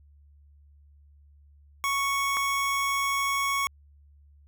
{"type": "tone pair in turn", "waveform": "25% pulse", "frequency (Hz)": [1108.7, 1108.7], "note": ["C#6", "C#6"], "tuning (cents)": [0, 0], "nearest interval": "unison", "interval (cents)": 0, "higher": "neither", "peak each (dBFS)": -21, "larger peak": "neither", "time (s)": [[1.84, 2.37], [2.37, 3.67]], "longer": "second", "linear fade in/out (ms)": 0, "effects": ["added 72 Hz sine -53 dBFS peak until 4.47 s"]}